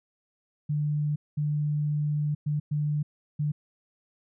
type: tone bursts at uneven times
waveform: sine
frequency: 148.7 Hz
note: D3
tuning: 22 cents sharp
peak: -24 dBFS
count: 5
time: 0.69-1.16 / 1.37-2.35 / 2.46-2.6 / 2.71-3.03 / 3.39-3.52 s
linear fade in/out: 10 ms
effects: none